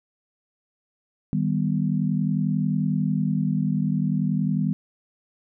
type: chord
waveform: sine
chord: Eb augmented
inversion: none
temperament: equal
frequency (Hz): 155.56 / 196 / 246.9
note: Eb3 / G3 / B3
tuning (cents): 0 / 0 / 0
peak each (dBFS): -24 / -24 / -27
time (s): 1.33-4.73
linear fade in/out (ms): 0
effects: none